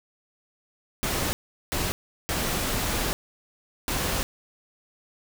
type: noise bursts at uneven times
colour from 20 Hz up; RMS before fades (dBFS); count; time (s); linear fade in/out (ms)
pink; -27; 4; 1.03-1.33 / 1.72-1.92 / 2.29-3.13 / 3.88-4.23; 0
effects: none